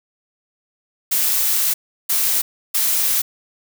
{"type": "noise bursts at uneven times", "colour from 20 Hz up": "blue", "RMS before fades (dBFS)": -18, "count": 3, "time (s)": [[1.11, 1.74], [2.09, 2.42], [2.74, 3.22]], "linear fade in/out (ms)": 10, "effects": []}